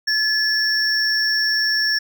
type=tone pair together; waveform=triangle; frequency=1720 / 5461 Hz; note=A6 / F8; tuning=-40 / -40 cents; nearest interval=octave + minor sixth; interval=2000 cents; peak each=-18 dBFS; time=0.07-1.99 s; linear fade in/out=10 ms; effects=none